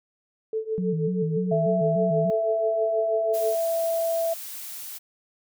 sine tone with tremolo, 440 Hz, A4, in tune, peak -22 dBFS, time 0.53-3.55 s, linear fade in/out 2 ms, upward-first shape triangle, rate 6.2 Hz, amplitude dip 95%
sine tone with vibrato, 170.9 Hz, F3, 37 cents flat, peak -24 dBFS, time 0.78-2.3 s, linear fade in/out 0 ms, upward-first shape square, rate 3.4 Hz, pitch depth 110 cents each way
sine tone, 663 Hz, E5, 10 cents sharp, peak -22 dBFS, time 1.51-4.34 s, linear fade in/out 10 ms
blue noise, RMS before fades -37 dBFS, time 3.33-4.99 s, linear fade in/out 20 ms
effects none

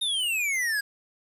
square exponential sweep, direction down, 3729 to 1614 Hz, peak -25 dBFS, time 0.01-0.81 s, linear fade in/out 10 ms, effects resampled to 32000 Hz + 9-bit

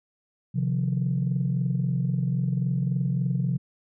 sine tone cluster, 132.2 / 152.8 / 175.9 Hz, C3 / D#3 / F3, +18 / -31 / +13 cents, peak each -24 / -31 / -26 dBFS, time 0.54-3.58 s, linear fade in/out 20 ms, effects tanh soft clip ceiling -16 dBFS

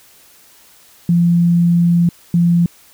sine tone bursts at uneven times, 171.9 Hz, F3, 27 cents flat, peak -9 dBFS, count 2, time 1.09-2.09 / 2.34-2.66 s, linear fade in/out 2 ms, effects white hiss -47 dBFS RMS until 2.93 s

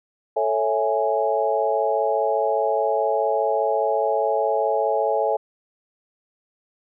sine chord, A major seventh, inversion none, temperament equal, 440 / 554.4 / 659.3 / 830.6 Hz, A4 / C#5 / E5 / G#5, 0 / 0 / 0 / 0 cents, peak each -24 dBFS, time 0.36-5.37 s, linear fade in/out 10 ms, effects none

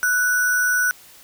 sine tone with sample-and-hold, 1480 Hz, F#6, in tune, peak -16 dBFS, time 0.03-0.91 s, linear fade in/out 0 ms, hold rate 7350 Hz, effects white hiss -47 dBFS RMS until 1.23 s

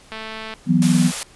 click train, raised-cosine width 0.3 ms, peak -16 dBFS, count 93, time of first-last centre 0.12-0.538 s, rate 220 Hz
sine chord, E suspended second, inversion none, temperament equal, 164.81 / 185 / 246.9 Hz, E3 / F#3 / B3, 0 / 0 / 0 cents, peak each -17 dBFS, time 0.66-1.12 s, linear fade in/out 50 ms
white high-pass noise, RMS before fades -26 dBFS, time 0.82-1.23 s, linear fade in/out 0 ms, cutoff 420 Hz, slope 24 dB/octave
effects pink hiss -48 dBFS RMS until 1.35 s + resampled to 24000 Hz

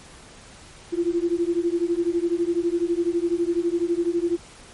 sine beating tone pair, 337.5 / 349.5 Hz, E4 / F4, +41 / +1 cents, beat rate 12 Hz, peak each -23 dBFS, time 0.92-4.37 s, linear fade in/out 20 ms, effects pink hiss -46 dBFS RMS until 4.73 s + MP3 48 kbps

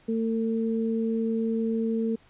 sine tone pair together, 224.7 / 451.6 Hz, A3 / A4, +37 / +45 cents, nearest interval octave, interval 1208 cents, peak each -25 / -29 dBFS, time 0.08-2.16 s, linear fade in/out 10 ms, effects pink hiss -59 dBFS RMS until 2.29 s + resampled to 8000 Hz

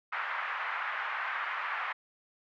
pink band-pass noise, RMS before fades -35 dBFS, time 0.12-1.93 s, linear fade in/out 10 ms, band 1000 to 2100 Hz, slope 24 dB/octave, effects none

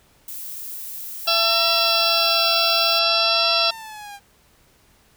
violet noise, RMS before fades -33 dBFS, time 0.28-2.99 s, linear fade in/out 2 ms
sawtooth tone with vibrato, 846 Hz, G#5, 32 cents sharp, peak -31 dBFS, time 1.25-4.2 s, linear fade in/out 50 ms, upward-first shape triangle, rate 0.55 Hz, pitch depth 220 cents each way
harmonic tone, 672 Hz, E5, 33 cents sharp, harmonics 1 / 2 / 4 / 5 / 6 / 7 / 8, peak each -24 / -24 / -24 / -24 / -24 / -24 / -24 dBFS, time 1.27-3.71 s, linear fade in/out 10 ms
effects pink hiss -57 dBFS RMS until 5.16 s

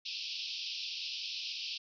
white band-pass noise, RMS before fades -40 dBFS, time 0.05-1.78 s, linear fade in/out 10 ms, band 2500 to 5400 Hz, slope 96 dB/octave, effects none

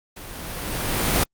pink noise with level ramp, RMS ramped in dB -39 to -18 dBFS, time 0.16-1.24 s, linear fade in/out 10 ms, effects Opus 48 kbps

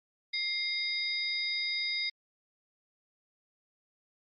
sine tone cluster, 2109 / 3736 / 4912 Hz, C7 / A#7 / D#8, +13 / +3 / -23 cents, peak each -34 / -36 / -34 dBFS, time 0.33-2.1 s, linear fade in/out 10 ms, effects Opus 48 kbps

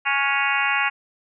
harmonic tone with a mistuned harmonic, 277.2 Hz, C#4, in tune, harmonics 3 / 4 / 5 / 6 / 7 / 8 / 9 / 10, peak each -27 / -27 / -27 / -27 / -27 / -27 / -27 / -27 dBFS, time 0.05-0.9 s, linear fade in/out 20 ms, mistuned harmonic 5, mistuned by +33 cents, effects none

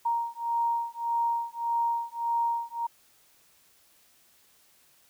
sine beating tone pair, 933 / 934.7 Hz, A#5 / A#5, +1 / +4 cents, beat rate 1.7 Hz, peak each -29 dBFS, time 0.05-2.87 s, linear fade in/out 10 ms, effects white hiss -62 dBFS RMS until 5.09 s

